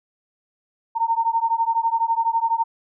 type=beating tone pair; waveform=sine; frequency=909 / 921 Hz; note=A#5 / A#5; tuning=-44 / -21 cents; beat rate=12 Hz; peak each=-21 dBFS; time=0.95-2.64 s; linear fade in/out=20 ms; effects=none